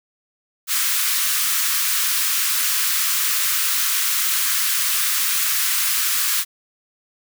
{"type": "high-pass noise", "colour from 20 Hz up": "white", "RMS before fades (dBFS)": -20, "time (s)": [0.67, 6.45], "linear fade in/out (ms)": 50, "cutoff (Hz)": 1100, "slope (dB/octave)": 48, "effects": []}